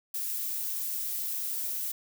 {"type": "noise", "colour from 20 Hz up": "violet", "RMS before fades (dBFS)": -33, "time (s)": [0.14, 1.92], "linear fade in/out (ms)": 5, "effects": []}